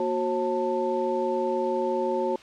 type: tone cluster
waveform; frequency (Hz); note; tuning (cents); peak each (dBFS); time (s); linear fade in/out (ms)
sine; 235.4 / 367.9 / 539 / 887; A#3 / F#4 / C#5 / A5; +17 / -10 / -49 / +14; -33 / -27 / -28 / -30; 0-2.36; 2
effects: white hiss -48 dBFS RMS until 2.42 s + low-pass 4000 Hz 12 dB/octave